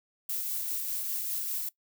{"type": "noise with tremolo", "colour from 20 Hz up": "violet", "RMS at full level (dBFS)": -32, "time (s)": [0.29, 1.69], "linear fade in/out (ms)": 5, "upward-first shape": "sine", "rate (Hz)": 5, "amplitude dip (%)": 25, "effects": ["noise-tail reverb RT60 0.1 s tail -20 dB re dry"]}